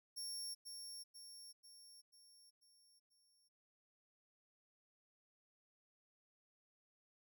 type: tone with echo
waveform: 25% pulse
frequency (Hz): 5500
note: F8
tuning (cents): -27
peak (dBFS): -39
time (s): 0.16-0.55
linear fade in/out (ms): 20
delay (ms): 490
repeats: 6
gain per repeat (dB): -5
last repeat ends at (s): 3.49
effects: none